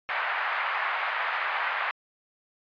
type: band-pass noise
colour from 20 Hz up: white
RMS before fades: -29 dBFS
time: 0.09-1.91 s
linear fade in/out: 0 ms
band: 760 to 2100 Hz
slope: 24 dB/octave
effects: resampled to 11025 Hz